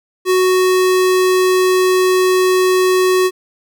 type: tone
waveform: square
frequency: 370 Hz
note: F#4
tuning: in tune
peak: -11 dBFS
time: 0.25-3.31 s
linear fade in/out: 50 ms
effects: none